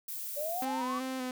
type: noise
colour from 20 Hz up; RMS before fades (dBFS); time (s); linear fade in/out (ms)
violet; -39; 0.08-0.65; 5
type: exponential sweep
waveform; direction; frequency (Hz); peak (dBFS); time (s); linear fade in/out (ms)
sine; up; 563 to 1179; -33; 0.36-1; 20
type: tone with vibrato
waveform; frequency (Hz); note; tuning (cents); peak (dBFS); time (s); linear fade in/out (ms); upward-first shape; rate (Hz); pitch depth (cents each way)
sawtooth; 257.3; C4; -29; -30; 0.62-1.31; 2; square; 2.6; 24
effects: none